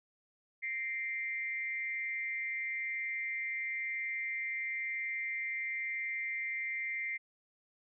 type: tone with amplitude modulation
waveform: sine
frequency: 2093 Hz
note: C7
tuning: in tune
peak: -31 dBFS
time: 0.62-7.18 s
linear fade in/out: 20 ms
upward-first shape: sine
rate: 241 Hz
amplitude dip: 70%
effects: none